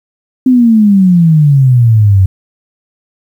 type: exponential sweep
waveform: sine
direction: down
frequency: 261.6 to 92.5 Hz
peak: -3 dBFS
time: 0.46-2.26 s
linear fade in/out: 5 ms
effects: 7-bit